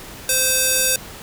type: tone with band-pass filter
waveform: square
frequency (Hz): 519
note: C5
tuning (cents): -14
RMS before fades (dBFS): -18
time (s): 0.29-0.96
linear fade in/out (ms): 2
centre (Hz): 10000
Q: 1
effects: pink hiss -37 dBFS RMS until 1.22 s